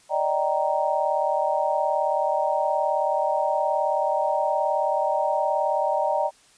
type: chord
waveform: sine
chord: Eb major seventh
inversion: third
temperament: just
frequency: 583.4 / 622.3 / 777.8 / 933.4 Hz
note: D5 / Eb5 / G5 / Bb5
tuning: -12 / 0 / -14 / +2 cents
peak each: -26 dBFS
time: 0.09-6.31 s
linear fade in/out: 50 ms
effects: white hiss -56 dBFS RMS until 6.57 s + resampled to 22050 Hz